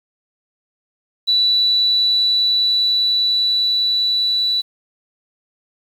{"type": "tone with level ramp", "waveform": "sine", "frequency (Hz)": 3955, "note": "B7", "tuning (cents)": 2, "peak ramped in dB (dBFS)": [-12, -15], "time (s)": [1.27, 4.62], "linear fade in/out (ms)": 20, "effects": ["7-bit"]}